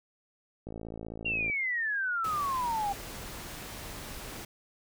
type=click train; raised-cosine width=2 ms; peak=-27 dBFS; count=47; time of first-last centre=0.67-1.499 s; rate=55.5 Hz
type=exponential sweep; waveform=sine; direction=down; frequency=2794 to 784 Hz; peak=-28 dBFS; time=1.25-2.93 s; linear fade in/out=10 ms
type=noise; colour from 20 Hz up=pink; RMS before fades=-42 dBFS; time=2.24-4.45 s; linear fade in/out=5 ms
effects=none